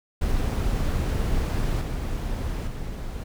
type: noise with level steps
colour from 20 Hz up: brown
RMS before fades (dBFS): -24 / -28 / -32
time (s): 0.21-3.24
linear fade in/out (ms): 10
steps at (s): 1.81 / 2.67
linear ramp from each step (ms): 5
effects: none